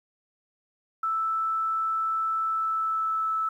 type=tone with pitch glide; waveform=sine; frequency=1318.5 to 1310.1 Hz; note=E6 to E6; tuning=0 to -11 cents; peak=-24 dBFS; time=1.03-3.49 s; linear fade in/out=5 ms; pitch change=-11 cents; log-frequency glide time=2.42-3.31 s; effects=10-bit